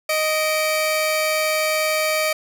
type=tone pair together; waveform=sawtooth; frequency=622.3 / 2313 Hz; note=D#5 / D7; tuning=0 / -27 cents; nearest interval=octave + major seventh; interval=2273 cents; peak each=-16 / -20 dBFS; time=0.09-2.33 s; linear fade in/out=5 ms; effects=none